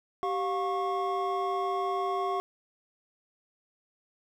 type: tone cluster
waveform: triangle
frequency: 387.9 / 711 / 1098 Hz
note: G4 / F5 / C#6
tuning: -18 / +31 / -17 cents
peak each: -30 dBFS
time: 0.23-2.4 s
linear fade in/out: 0 ms
effects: none